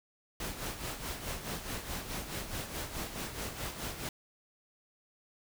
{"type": "noise with tremolo", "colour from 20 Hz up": "pink", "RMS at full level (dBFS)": -37, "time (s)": [0.4, 4.09], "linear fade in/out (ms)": 2, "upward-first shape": "sine", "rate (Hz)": 4.7, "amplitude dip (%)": 60, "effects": []}